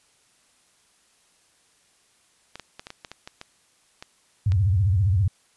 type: clicks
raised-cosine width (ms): 0.2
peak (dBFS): -20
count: 11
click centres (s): 2.556 / 2.597 / 2.795 / 2.869 / 2.904 / 3.048 / 3.116 / 3.275 / 3.414 / 4.025 / 4.52
type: tone with vibrato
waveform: sine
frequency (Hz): 95.9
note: G2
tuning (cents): -37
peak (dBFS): -17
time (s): 4.46-5.28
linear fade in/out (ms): 5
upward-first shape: sine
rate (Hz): 15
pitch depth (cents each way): 210
effects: white hiss -62 dBFS RMS until 5.56 s + resampled to 24000 Hz